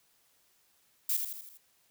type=noise with echo; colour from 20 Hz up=violet; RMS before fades=-29 dBFS; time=1.09-1.17 s; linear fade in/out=5 ms; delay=81 ms; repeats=5; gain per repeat=-5 dB; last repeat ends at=1.575 s; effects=white hiss -69 dBFS RMS until 1.9 s